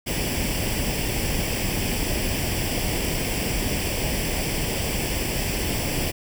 pink noise with comb filter, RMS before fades -25 dBFS, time 0.06-6.12 s, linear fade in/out 20 ms, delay 0.38 ms, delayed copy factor +0.7, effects none

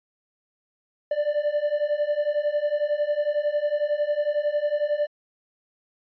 triangle beating tone pair, 584 / 595 Hz, D5 / D5, -10 / +22 cents, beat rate 11 Hz, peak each -24 / -22 dBFS, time 1.11-5.07 s, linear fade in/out 5 ms, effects resampled to 11025 Hz

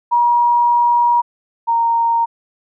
sine tone pair in turn, 955 / 927.3 Hz, A#5 / A#5, +42 / -9 cents, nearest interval minor second, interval 51 cents, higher first, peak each -10 / -12 dBFS, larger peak first, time 0.11-1.22 / 1.67-2.26 s, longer first, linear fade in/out 20 ms, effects none

